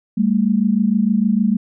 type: tone pair together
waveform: sine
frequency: 198.28 / 224.8 Hz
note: G3 / A3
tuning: +20 / +37 cents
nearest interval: major second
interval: 217 cents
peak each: -16 dBFS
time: 0.17-1.57 s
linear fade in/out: 10 ms
effects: none